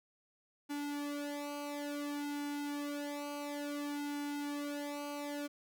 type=tone with flanger; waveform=sawtooth; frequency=289.6 Hz; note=D4; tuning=24 cents flat; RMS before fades=-40 dBFS; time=0.69-5.48 s; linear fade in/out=20 ms; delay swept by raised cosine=1.6 to 2.9 ms; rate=0.57 Hz; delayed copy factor=-0.85; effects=none